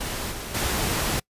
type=noise with level steps; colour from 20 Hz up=pink; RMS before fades=-30 / -34 / -25 dBFS; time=0-1.2 s; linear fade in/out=10 ms; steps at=0.31 / 0.54 s; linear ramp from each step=10 ms; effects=noise-tail reverb RT60 0.1 s tail -25 dB re dry + resampled to 32000 Hz